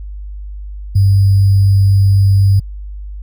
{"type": "tone with sample-and-hold", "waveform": "sine", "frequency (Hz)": 98, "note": "G2", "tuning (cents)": 0, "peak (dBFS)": -6, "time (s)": [0.95, 2.6], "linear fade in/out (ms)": 10, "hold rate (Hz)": 4900, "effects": ["added 50 Hz sine -24 dBFS peak until 3.22 s"]}